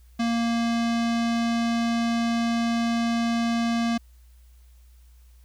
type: tone with low-pass filter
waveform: square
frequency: 232.6 Hz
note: A#3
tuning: 4 cents flat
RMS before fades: -24 dBFS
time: 0.19-3.98 s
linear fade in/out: 10 ms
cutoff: 5400 Hz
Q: 1.1
effects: added 60 Hz sine -49 dBFS peak until 5.44 s + white hiss -65 dBFS RMS until 5.44 s